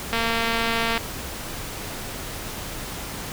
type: click train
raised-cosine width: 0.3 ms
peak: -8 dBFS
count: 195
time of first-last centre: 0.13-0.977 s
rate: 229 Hz
effects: pink hiss -33 dBFS RMS until 3.32 s